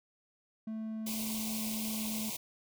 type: tone with pitch glide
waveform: triangle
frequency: 220 to 217.5 Hz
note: A3 to A3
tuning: 0 to -20 cents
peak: -34 dBFS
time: 0.67-2.3 s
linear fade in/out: 5 ms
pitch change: -20 cents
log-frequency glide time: 0.87-2.15 s
type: band-stop noise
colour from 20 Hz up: white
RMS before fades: -39 dBFS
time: 1.06-2.37 s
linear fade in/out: 10 ms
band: 1100 to 2100 Hz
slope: 96 dB/octave
effects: none